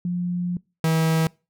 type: tone pair in turn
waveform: sine / 45% pulse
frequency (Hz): 177 / 161.19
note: F3 / E3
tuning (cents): +23 / -38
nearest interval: major second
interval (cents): 161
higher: first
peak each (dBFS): -22 / -18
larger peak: second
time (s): 0.05-0.57 / 0.84-1.27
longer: first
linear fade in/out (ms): 2
effects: noise-tail reverb RT60 0.3 s tail -25 dB re dry